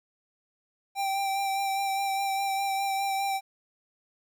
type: tone with vibrato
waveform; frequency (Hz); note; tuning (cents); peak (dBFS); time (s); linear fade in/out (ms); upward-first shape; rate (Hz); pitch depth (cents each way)
square; 784; G5; 0; -27; 0.95-3.41; 50; sine; 4.9; 20
effects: 11-bit